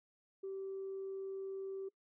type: tone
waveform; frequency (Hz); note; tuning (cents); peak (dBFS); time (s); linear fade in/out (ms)
sine; 386.9; G4; -23; -39; 0.43-1.89; 10
effects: noise-tail reverb RT60 0.1 s tail -23 dB re dry + tanh soft clip ceiling -36 dBFS